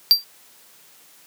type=tone with exponential decay; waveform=square; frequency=4707 Hz; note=D8; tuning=3 cents sharp; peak=-6 dBFS; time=0.11-0.24 s; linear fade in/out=0 ms; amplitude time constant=27 ms; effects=white hiss -51 dBFS RMS until 1.26 s + high-pass 150 Hz 12 dB/octave